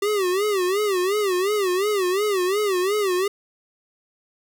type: tone with vibrato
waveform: square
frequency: 390.1 Hz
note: G4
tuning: 8 cents flat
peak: -20 dBFS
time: 0.02-3.28 s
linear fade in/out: 5 ms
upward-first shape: sine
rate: 2.8 Hz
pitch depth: 150 cents each way
effects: none